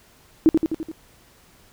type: tone with echo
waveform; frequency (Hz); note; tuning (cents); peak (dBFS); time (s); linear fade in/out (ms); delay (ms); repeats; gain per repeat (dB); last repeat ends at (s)
sine; 320; D#4; +49; -9; 0.46-0.49; 0; 85; 5; -4; 0.915
effects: pink hiss -54 dBFS RMS until 1.72 s